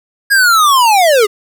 square linear sweep, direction down, 1658 to 392 Hz, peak -7 dBFS, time 0.3-1.27 s, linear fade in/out 20 ms, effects none

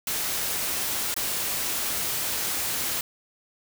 white noise with dropouts, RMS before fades -28 dBFS, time 0.07-3.01 s, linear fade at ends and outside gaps 2 ms, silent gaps 1.142-1.164 s, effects none

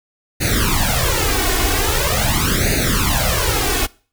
pink noise with flanger, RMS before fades -17 dBFS, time 0.4-3.87 s, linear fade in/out 20 ms, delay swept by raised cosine 0.46 to 2.76 ms, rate 0.43 Hz, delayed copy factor +0.95, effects noise-tail reverb RT60 0.4 s tail -23 dB re dry

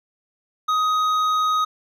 sine tone with hard clipping, 1255 Hz, D#6, 15 cents sharp, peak -19 dBFS, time 0.68-1.65 s, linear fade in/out 10 ms, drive 7 dB, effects none

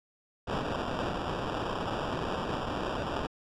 white noise with sample-and-hold, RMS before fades -33 dBFS, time 0.47-3.27 s, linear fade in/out 10 ms, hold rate 2100 Hz, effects low-pass 4000 Hz 12 dB/octave

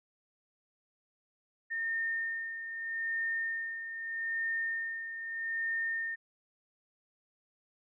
sine tone with tremolo, 1822 Hz, A#6, 40 cents flat, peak -30 dBFS, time 1.7-6.16 s, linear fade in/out 20 ms, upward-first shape sine, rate 0.8 Hz, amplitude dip 60%, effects none

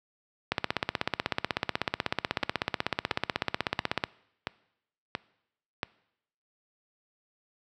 two click trains, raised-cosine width 0.3 ms, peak -9 / -13 dBFS, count 58 / 6, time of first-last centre 0.52-4.039 / 2.43-5.831 s, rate 16.2 / 1.47 Hz, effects noise-tail reverb RT60 0.8 s tail -22 dB re dry + high-pass 80 Hz 12 dB/octave

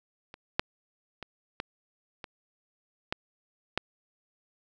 clicks, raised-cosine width 0.3 ms, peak -28 / -7 / -23 / -16 / -23 / -13 / -10 dBFS, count 7, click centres 0.341 / 0.595 / 1.227 / 1.601 / 2.242 / 3.125 / 3.776 s, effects none

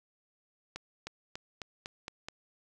accelerating click train, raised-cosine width 0.2 ms, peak -22 dBFS, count 7, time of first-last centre 0.76-2.285 s, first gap 310 ms, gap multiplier 0.92, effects none

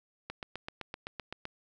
click train, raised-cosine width 0.3 ms, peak -22 dBFS, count 10, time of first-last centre 0.3-1.454 s, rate 7.8 Hz, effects none

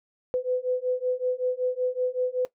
sine beating tone pair, 501 / 506.3 Hz, B4 / B4, +25 / +43 cents, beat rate 5.3 Hz, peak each -27 dBFS, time 0.34-2.45 s, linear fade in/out 0 ms, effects noise-tail reverb RT60 0.1 s tail -17 dB re dry

